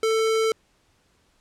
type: tone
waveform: square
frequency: 443.9 Hz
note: A4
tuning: 15 cents sharp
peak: -20 dBFS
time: 0.03-0.52 s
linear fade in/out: 2 ms
effects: pink hiss -64 dBFS RMS until 1.4 s + low-pass 9000 Hz 12 dB/octave